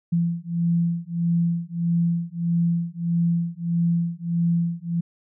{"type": "beating tone pair", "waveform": "sine", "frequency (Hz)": [169.1, 170.7], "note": ["E3", "F3"], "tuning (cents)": [44, -39], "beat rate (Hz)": 1.6, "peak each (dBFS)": -23, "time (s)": [0.12, 5.01], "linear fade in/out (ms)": 10, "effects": []}